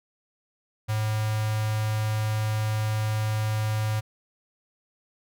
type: tone with notch filter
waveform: square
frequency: 108.2 Hz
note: A2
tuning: 29 cents flat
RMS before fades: -26 dBFS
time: 0.88-4.01 s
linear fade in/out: 20 ms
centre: 340 Hz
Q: 1.3
effects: none